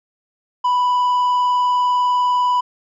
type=tone with vibrato; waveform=triangle; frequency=989 Hz; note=B5; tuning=2 cents sharp; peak=-12 dBFS; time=0.64-2.61 s; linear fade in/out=10 ms; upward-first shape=sine; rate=20 Hz; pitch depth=18 cents each way; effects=resampled to 16000 Hz